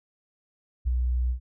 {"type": "tone with ADSR envelope", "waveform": "sine", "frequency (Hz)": 61.74, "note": "B1", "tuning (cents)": 0, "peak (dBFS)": -19, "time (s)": [0.85, 1.4], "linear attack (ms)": 28, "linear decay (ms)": 4, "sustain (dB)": -3, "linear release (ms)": 100, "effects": []}